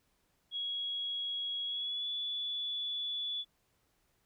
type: tone with pitch glide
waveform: sine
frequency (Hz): 3322 to 3439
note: G#7 to A7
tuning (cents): 0 to -40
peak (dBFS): -34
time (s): 0.51-3.45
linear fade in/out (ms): 50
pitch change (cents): +60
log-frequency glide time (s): 1.65-2.07
effects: pink hiss -75 dBFS RMS until 4.25 s